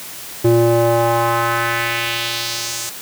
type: tone with band-pass filter sweep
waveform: square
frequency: 116.54 Hz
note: A#2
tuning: in tune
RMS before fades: -17 dBFS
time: 0.44-2.9 s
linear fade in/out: 10 ms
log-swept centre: 340 to 7900 Hz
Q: 1.7
effects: white hiss -32 dBFS RMS until 3.01 s + high-pass 60 Hz 12 dB/octave